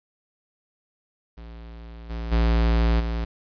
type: tone with level steps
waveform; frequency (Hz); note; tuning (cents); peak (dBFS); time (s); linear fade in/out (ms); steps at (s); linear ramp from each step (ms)
square; 57; A#1; -38; -39 / -29 / -18 / -25; 1.37-3.25; 10; 2.09 / 2.31 / 2.99; 20
effects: resampled to 11025 Hz + 10-bit